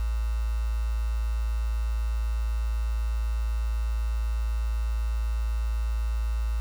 sine tone with quantisation, 56 Hz, A1, 31 cents sharp, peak -24 dBFS, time 0-6.6 s, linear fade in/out 0 ms, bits 7, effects none

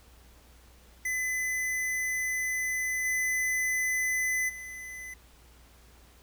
square tone with level steps, 2015 Hz, B6, 34 cents sharp, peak -29 / -27 / -40 dBFS, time 1.05-5.14 s, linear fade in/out 5 ms, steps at 3.04 / 4.48 s, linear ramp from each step 20 ms, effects added 60 Hz sine -55 dBFS peak until 6.22 s + pink hiss -59 dBFS RMS until 6.22 s

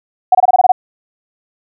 sine tone bursts, 740 Hz, F#5, in tune, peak -4 dBFS, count 8, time 0.32-0.72 s, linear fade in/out 5 ms, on 29 ms, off 24 ms, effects none

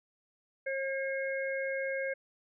harmonic tone, 539 Hz, C#5, 49 cents flat, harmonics 1 / 3 / 4, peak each -33 / -38 / -39 dBFS, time 0.66-2.14 s, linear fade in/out 10 ms, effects none

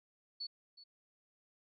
sine tone with echo, 4435 Hz, C#8, in tune, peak -39 dBFS, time 0.4-0.47 s, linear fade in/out 10 ms, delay 370 ms, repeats 1, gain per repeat -15 dB, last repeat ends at 0.84 s, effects none

